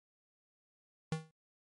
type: tone with exponential decay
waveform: square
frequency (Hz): 158.9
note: D#3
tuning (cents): +37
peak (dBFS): -30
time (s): 1.12-1.31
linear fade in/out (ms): 2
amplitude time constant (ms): 40
effects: MP3 48 kbps